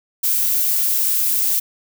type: noise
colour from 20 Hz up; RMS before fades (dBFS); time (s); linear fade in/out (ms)
violet; -18; 0.23-1.6; 10
effects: none